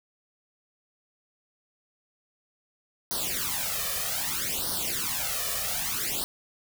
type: noise with flanger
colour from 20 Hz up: white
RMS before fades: -30 dBFS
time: 3.11-6.24 s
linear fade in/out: 0 ms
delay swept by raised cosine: 0.2 to 1.7 ms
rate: 0.63 Hz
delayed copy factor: +0.95
effects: none